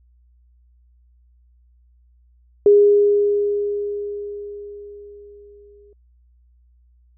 sine tone with exponential decay, 409.7 Hz, G#4, 24 cents flat, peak -7 dBFS, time 2.66-5.93 s, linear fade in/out 2 ms, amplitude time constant 710 ms, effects added 60 Hz sine -52 dBFS peak until 7.17 s

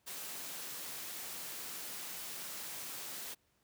white high-pass noise, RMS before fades -44 dBFS, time 0.06-3.35 s, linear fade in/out 20 ms, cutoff 120 Hz, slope 12 dB/octave, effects pink hiss -75 dBFS RMS until 3.63 s + high-pass 60 Hz 12 dB/octave

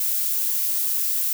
violet noise, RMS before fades -23 dBFS, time 0-1.33 s, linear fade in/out 2 ms, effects none

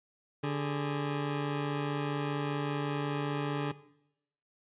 20% pulse tone pair together, 145.6 / 411.8 Hz, D3 / G#4, -15 / -15 cents, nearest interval octave + tritone, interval 1800 cents, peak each -26 / -34 dBFS, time 0.43-3.72 s, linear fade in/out 10 ms, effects noise-tail reverb RT60 0.8 s tail -17 dB re dry + resampled to 8000 Hz

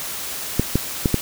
clicks, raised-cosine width 3 ms, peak -3 dBFS, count 4, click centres 0.596 / 0.756 / 1.058 / 1.143 s, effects white hiss -29 dBFS RMS until 1.21 s

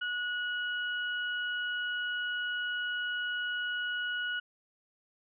sine tone pair together, 1460 / 2920 Hz, F#6 / F#7, -24 / -24 cents, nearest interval octave, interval 1200 cents, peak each -32 / -38 dBFS, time 0.01-4.4 s, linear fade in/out 10 ms, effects none

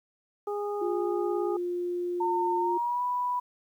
harmonic tone, 411 Hz, G#4, 18 cents flat, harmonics 1 / 2 / 3, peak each -30 / -36 / -40 dBFS, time 0.47-1.57 s, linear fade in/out 5 ms
sine tone, 353.1 Hz, F4, 19 cents sharp, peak -28 dBFS, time 0.81-2.78 s, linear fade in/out 10 ms
sine tone with pitch glide, 909 to 985.6 Hz, A#5 to B5, -44 to -4 cents, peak -26 dBFS, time 2.2-3.4 s, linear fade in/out 10 ms, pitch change +140 cents, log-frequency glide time 2.58-3.02 s
effects 10-bit

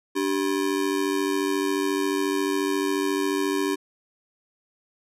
square ring-modulated tone, 340 Hz, F4, 46 cents flat, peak -20 dBFS, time 0.15-3.76 s, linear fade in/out 20 ms, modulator 47.1 Hz, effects resampled to 32000 Hz

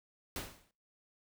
pink noise with exponential decay, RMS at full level -37 dBFS, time 0.36-0.71 s, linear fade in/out 1 ms, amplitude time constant 75 ms, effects noise-tail reverb RT60 0.4 s tail -23 dB re dry

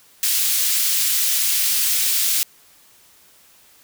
white high-pass noise, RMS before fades -19 dBFS, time 0.23-2.43 s, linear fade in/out 0 ms, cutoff 2700 Hz, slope 12 dB/octave, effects white hiss -52 dBFS RMS until 3.83 s

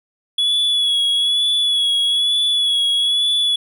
triangle tone with vibrato, 3384 Hz, G#7, 32 cents sharp, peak -13 dBFS, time 0.38-3.56 s, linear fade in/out 5 ms, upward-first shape sine, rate 1.1 Hz, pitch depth 32 cents each way, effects none

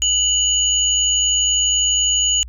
sine tone pair together, 2960 / 6796 Hz, F#7 / G#8, 0 / +39 cents, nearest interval octave + major second, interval 1439 cents, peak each -17 dBFS, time 0.02-2.43 s, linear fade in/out 0 ms, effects added 60 Hz sine -32 dBFS peak until 2.48 s

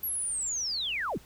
sine linear sweep, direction down, 11840 to 91 Hz, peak -29 dBFS, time 0.03-1.18 s, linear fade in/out 5 ms, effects added 60 Hz sine -57 dBFS peak until 1.25 s + pink hiss -56 dBFS RMS until 1.25 s

